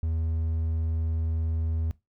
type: tone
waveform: triangle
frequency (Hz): 80.8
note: E2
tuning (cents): -34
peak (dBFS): -23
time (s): 0.03-1.91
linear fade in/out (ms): 0
effects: noise-tail reverb RT60 0.2 s tail -19 dB re dry